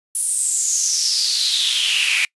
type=noise with high-pass filter sweep; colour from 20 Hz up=pink; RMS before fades=-19 dBFS; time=0.15-2.25 s; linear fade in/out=2 ms; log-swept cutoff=10000 to 2300 Hz; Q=6.5; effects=noise-tail reverb RT60 0.1 s tail -26 dB re dry + resampled to 24000 Hz